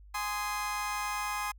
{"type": "chord", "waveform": "30% pulse", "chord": "Ab major", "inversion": "none", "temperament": "just", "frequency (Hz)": [830.6, 1038.3, 1245.9], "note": ["Ab5", "C6", "Eb6"], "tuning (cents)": [0, -14, 2], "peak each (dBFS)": [-34, -33, -35], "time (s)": [0.14, 1.52], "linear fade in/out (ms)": 10, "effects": ["added 50 Hz sine -50 dBFS peak until 1.58 s"]}